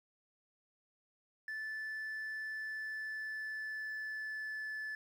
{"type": "tone with pitch glide", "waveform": "sine", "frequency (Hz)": [1749, 1735.9], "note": ["A6", "A6"], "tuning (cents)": [-11, -24], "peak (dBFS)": -36, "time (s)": [1.48, 4.95], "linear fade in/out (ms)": 2, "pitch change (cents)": -13, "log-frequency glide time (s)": [2.51, 4.78], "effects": ["tanh soft clip ceiling -38 dBFS", "11-bit"]}